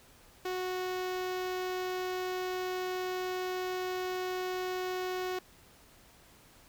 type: tone with notch filter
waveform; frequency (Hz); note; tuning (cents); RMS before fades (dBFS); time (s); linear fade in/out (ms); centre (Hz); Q
sawtooth; 367.9; F#4; -10; -35; 0.45-5.39; 5; 9400; 1
effects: pink hiss -59 dBFS RMS until 6.68 s